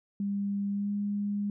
sine tone with pitch glide, 200.6 to 204 Hz, G3 to G#3, +40 to -31 cents, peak -28 dBFS, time 0.2-1.5 s, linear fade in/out 2 ms, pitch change +29 cents, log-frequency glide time 0.71-0.92 s, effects none

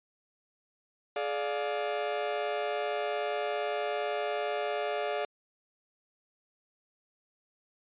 40% pulse chord, D diminished, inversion second, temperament just, 422.9 / 587.3 / 704.8 Hz, Ab4 / D5 / F5, +31 / 0 / +16 cents, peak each -34 / -33 / -34 dBFS, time 1.16-5.25 s, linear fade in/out 2 ms, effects resampled to 8000 Hz

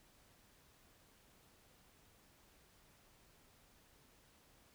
silence, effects pink hiss -68 dBFS RMS until 4.74 s

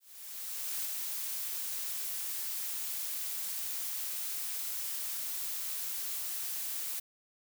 blue noise with ADSR envelope, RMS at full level -35 dBFS, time 0-7 s, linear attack 850 ms, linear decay 6 ms, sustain -2 dB, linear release 10 ms, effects none

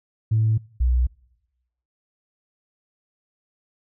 sine tone pair in turn, 110 / 61.74 Hz, A2 / B1, 0 / 0 cents, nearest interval minor seventh, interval 1000 cents, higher first, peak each -15 dBFS, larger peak neither, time 0.31-0.58 / 0.8-1.07 s, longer neither, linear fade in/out 10 ms, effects noise-tail reverb RT60 1.0 s tail -26 dB re dry + tanh soft clip ceiling -12 dBFS

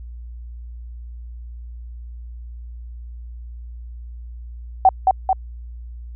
sine tone with echo, 759 Hz, F#5, 44 cents sharp, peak -7 dBFS, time 4.85-4.89 s, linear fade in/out 2 ms, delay 220 ms, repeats 2, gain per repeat -3 dB, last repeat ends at 5.33 s, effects added 59 Hz sine -32 dBFS peak until 6.15 s

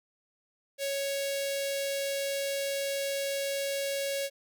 sawtooth tone with notch filter, 554.4 Hz, C#5, in tune, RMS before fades -32 dBFS, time 0.78-4.3 s, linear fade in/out 50 ms, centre 1100 Hz, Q 0.62, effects none

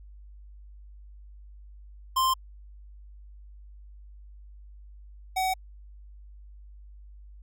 square tone pair in turn, 1046.5 / 753 Hz, C6 / F#5, 0 / +30 cents, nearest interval tritone, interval 570 cents, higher first, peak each -22 / -25 dBFS, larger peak first, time 2.16-2.34 / 5.36-5.54 s, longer neither, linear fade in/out 10 ms, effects added 50 Hz sine -45 dBFS peak until 7.42 s

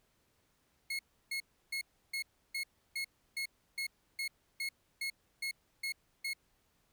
30% pulse tone bursts, 2169 Hz, C#7, 38 cents flat, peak -32 dBFS, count 14, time 0.9-6.334 s, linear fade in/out 5 ms, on 91 ms, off 320 ms, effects pink hiss -74 dBFS RMS until 6.92 s

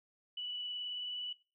sine tone with vibrato, 2960 Hz, F#7, in tune, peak -38 dBFS, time 0.37-1.33 s, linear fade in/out 5 ms, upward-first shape sine, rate 19 Hz, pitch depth 14 cents each way, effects noise-tail reverb RT60 0.3 s tail -18 dB re dry

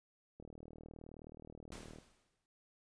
click train, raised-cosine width 2 ms, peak -39 dBFS, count 63, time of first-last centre 0.4-1.986 s, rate 39.1 Hz
pink noise with exponential decay, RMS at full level -49 dBFS, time 1.72-2.46 s, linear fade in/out 0 ms, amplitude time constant 160 ms
effects resampled to 22050 Hz

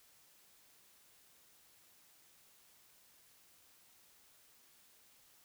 silence, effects white hiss -66 dBFS RMS until 5.44 s

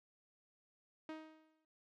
sawtooth tone with exponential decay, 314.3 Hz, D#4, 18 cents sharp, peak -39 dBFS, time 1.09-1.65 s, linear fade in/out 2 ms, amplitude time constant 120 ms, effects low-pass 3000 Hz 12 dB/octave

